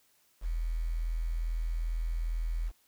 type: tone with quantisation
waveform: sine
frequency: 41.2 Hz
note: E1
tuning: in tune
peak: -29 dBFS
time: 0.41-2.72 s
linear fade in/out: 50 ms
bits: 9
effects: white hiss -68 dBFS RMS until 2.87 s

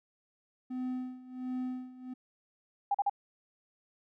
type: tone with tremolo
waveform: triangle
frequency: 254.1 Hz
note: B3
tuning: 49 cents sharp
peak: -30 dBFS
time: 0.7-2.14 s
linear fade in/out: 10 ms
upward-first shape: sine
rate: 1.4 Hz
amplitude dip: 85%
type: tone bursts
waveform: sine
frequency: 807 Hz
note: G#5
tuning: 50 cents flat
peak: -25 dBFS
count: 3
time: 2.91-3.097 s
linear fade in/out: 5 ms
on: 35 ms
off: 41 ms
effects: none

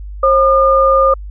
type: tone pair together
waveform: sine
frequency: 536.8 / 1210 Hz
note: C5 / D#6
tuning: +44 / -49 cents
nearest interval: octave + major second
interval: 1407 cents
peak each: -10 dBFS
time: 0.23-1.14 s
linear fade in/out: 5 ms
effects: added 50 Hz sine -25 dBFS peak until 1.3 s

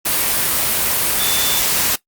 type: tone in noise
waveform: sine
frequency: 3523 Hz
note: A7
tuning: 1 cent sharp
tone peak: -21 dBFS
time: 1.19-1.6 s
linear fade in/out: 10 ms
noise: white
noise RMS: -17 dBFS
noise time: 0.05-1.96 s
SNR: -7 dB
effects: noise-tail reverb RT60 0.1 s tail -18 dB re dry + Opus 32 kbps

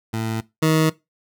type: tone pair in turn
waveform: 20% pulse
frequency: 111.8 / 158.11 Hz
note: A2 / D#3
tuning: +28 / +28 cents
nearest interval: tritone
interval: 600 cents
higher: second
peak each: -18 / -10 dBFS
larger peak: second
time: 0.13-0.41 / 0.62-0.9 s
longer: neither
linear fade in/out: 10 ms
effects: noise-tail reverb RT60 0.2 s tail -19 dB re dry

